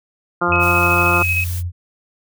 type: harmonic tone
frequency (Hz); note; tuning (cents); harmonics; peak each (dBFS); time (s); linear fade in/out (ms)
174.61; F3; 0; 1 / 2 / 3 / 4 / 5 / 6 / 7 / 8; -26 / -22 / -26 / -25 / -25 / -24 / -20 / -21; 0.41-1.23; 10
type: tone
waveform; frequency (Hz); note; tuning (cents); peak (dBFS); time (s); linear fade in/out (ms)
sine; 88; F2; +14; -20; 0.47-1.72; 50
type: tone with tremolo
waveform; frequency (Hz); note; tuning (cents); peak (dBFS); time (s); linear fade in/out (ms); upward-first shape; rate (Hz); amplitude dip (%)
sine; 2555; D#7; +45; -15; 0.52-1.44; 2; square; 13; 30
type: noise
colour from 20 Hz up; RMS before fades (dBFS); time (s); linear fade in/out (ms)
blue; -31; 0.59-1.63; 50
effects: none